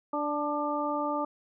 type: harmonic tone with a mistuned harmonic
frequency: 293.7 Hz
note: D4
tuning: in tune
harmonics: 1 / 2 / 3 / 4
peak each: -33 / -33 / -33 / -33 dBFS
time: 0.13-1.25 s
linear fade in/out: 5 ms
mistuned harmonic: 4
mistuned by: +25 cents
effects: none